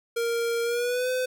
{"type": "tone with pitch glide", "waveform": "square", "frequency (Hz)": [466.2, 508.4], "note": ["A#4", "C5"], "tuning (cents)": [0, -50], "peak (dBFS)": -25, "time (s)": [0.16, 1.26], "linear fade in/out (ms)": 10, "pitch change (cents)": 150, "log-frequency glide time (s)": [0.63, 1.1], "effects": []}